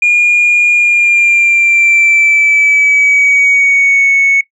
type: tone with pitch glide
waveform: sine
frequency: 2426 to 2212 Hz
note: D#7 to C#7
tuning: -44 to -4 cents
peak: -4 dBFS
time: 0.02-4.41 s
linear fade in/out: 5 ms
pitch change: -160 cents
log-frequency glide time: 0.73-4.12 s
effects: noise-tail reverb RT60 0.1 s tail -20 dB re dry + tanh soft clip ceiling -3 dBFS